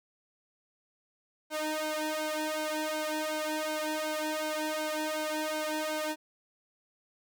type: tone with flanger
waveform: sawtooth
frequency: 308.6 Hz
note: D#4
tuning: 14 cents flat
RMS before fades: -33 dBFS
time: 1.5-6.16 s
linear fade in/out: 50 ms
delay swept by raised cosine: 1.3 to 2.09 ms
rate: 2.7 Hz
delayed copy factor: +1
effects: none